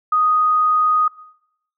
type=tone; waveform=sine; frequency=1244.5 Hz; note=D#6; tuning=in tune; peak=-13 dBFS; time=0.12-1.08 s; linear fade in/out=5 ms; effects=noise-tail reverb RT60 0.8 s tail -20 dB re dry